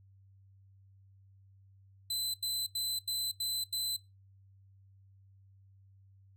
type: tone bursts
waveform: sawtooth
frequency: 4034 Hz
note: B7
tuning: 36 cents sharp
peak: -29 dBFS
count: 6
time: 2.1-3.965 s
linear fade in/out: 5 ms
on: 240 ms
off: 85 ms
effects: noise-tail reverb RT60 0.2 s tail -20 dB re dry + added 97 Hz sine -58 dBFS peak until 6.36 s